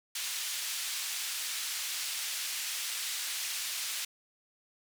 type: band-pass noise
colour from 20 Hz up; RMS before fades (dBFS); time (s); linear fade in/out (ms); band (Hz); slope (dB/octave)
pink; -36; 0.15-4.05; 5; 2700 to 13000; 12
effects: none